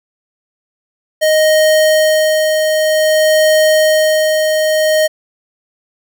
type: tone with tremolo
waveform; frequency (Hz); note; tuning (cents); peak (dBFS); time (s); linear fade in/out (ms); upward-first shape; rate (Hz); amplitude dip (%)
square; 622.3; D#5; 0; -8; 1.21-5.08; 20; sine; 0.53; 35
effects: none